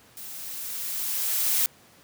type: noise with level ramp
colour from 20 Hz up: blue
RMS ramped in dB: -40 to -22 dBFS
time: 0.17-1.66 s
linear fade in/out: 0 ms
effects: pink hiss -55 dBFS RMS until 2.03 s + high-pass 100 Hz 12 dB/octave